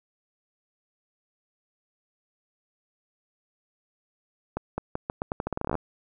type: accelerating click train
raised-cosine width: 1 ms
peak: -14 dBFS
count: 18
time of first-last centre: 4.57-5.753 s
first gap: 210 ms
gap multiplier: 0.83
effects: none